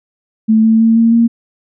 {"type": "tone with pitch steps", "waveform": "sine", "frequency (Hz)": [220, 222.9, 225.9, 228.9, 232], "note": ["A3", "A3", "A3", "A#3", "A#3"], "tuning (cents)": [0, 23, 46, -31, -8], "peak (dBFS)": -6, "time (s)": [0.48, 1.28], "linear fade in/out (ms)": 20, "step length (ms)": 160, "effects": []}